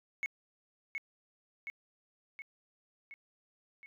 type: tone with echo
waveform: sine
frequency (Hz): 2198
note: C#7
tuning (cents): -15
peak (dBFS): -30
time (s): 0.23-0.26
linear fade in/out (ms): 0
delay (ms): 720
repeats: 5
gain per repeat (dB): -4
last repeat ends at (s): 3.86
effects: tanh soft clip ceiling -29 dBFS